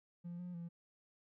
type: tone with pitch steps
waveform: triangle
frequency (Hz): 173.3 / 178 / 170.4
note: F3 / F3 / F3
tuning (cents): -13 / +33 / -42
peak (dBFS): -40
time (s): 0.24-0.69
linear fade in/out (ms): 20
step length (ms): 150
effects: tanh soft clip ceiling -38 dBFS